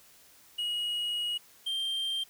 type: tone pair in turn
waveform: triangle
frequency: 2896 / 3168 Hz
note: F#7 / G7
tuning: -38 / +18 cents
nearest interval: major second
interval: 156 cents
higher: second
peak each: -28 dBFS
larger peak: neither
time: 0.58-1.38 / 1.66-2.24 s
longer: first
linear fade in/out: 10 ms
effects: white hiss -58 dBFS RMS until 2.29 s